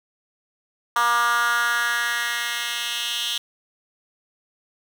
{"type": "tone with high-pass filter sweep", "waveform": "10% pulse", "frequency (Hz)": 237.2, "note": "A#3", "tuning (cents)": 30, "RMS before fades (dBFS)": -23, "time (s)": [0.96, 3.38], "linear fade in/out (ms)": 2, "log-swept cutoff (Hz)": [1100, 3100], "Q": 3.4, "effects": []}